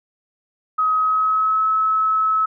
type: tone with pitch glide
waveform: sine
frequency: 1267 to 1294.4 Hz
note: D#6 to E6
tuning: +31 to -32 cents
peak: -15 dBFS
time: 0.78-2.46 s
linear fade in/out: 10 ms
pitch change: +37 cents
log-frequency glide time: 0.95-1.65 s
effects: none